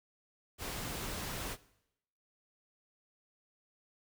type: noise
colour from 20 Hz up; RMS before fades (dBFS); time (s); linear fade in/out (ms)
pink; -40; 0.58-1.57; 50
effects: noise-tail reverb RT60 0.8 s tail -19 dB re dry

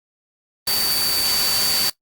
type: tone in noise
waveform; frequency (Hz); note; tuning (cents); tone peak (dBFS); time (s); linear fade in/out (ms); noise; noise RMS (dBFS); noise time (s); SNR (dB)
sine; 4578; D8; -45; -20; 0.67-1.9; 5; white; -22; 0.67-1.9; -1
effects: noise-tail reverb RT60 0.1 s tail -19 dB re dry + Opus 32 kbps

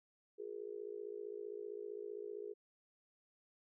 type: tone with amplitude modulation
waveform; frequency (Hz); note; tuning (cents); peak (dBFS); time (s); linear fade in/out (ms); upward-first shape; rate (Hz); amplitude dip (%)
sine; 415.3; G#4; 0; -39; 0.38-2.54; 20; sine; 55.4; 95
effects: none

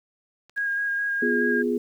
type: clicks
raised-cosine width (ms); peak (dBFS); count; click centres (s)
0.2; -33 / -30 / -37; 3; 0.496 / 0.577 / 0.724
type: tone with vibrato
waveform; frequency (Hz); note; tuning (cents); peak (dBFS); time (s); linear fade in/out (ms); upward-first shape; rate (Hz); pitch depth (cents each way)
sine; 1632; G#6; -31; -23; 0.56-1.63; 20; square; 4.7; 12
type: chord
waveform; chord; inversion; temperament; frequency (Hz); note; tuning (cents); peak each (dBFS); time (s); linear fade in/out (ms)
sine; F diminished; second; equal; 246.9 / 349.2 / 415.3; Cb4 / F4 / Ab4; 0 / 0 / 0; -25 / -28 / -25; 1.22-1.78; 5
effects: 9-bit

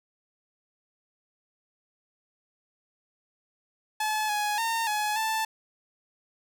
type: tone with pitch steps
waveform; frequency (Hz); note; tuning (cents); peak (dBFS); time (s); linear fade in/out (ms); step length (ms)
sawtooth; 859 / 836 / 912 / 844 / 882; A5 / G#5 / A#5 / G#5 / A5; -42 / +11 / -38 / +28 / +4; -22; 4-5.45; 5; 290
effects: none

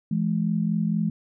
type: tone pair together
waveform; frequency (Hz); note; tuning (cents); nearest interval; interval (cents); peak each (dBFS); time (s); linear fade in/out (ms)
sine; 168 / 212.3; E3 / G#3; +33 / +38; major third; 405; -24; 0.11-1.1; 5
effects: none

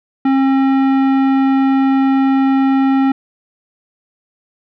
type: tone with tanh clipping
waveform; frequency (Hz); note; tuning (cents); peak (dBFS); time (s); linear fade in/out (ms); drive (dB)
sine; 269.1; C4; +49; -12; 0.25-3.12; 5; 15
effects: none

